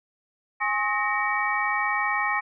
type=tone cluster; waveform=sine; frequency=826 / 1075 / 1269 / 1859 / 2274 Hz; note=G#5 / C6 / D#6 / A#6 / C#7; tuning=-10 / +47 / +34 / -5 / +44 cents; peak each=-29 / -29 / -31 / -27 / -29 dBFS; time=0.6-2.41 s; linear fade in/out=20 ms; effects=none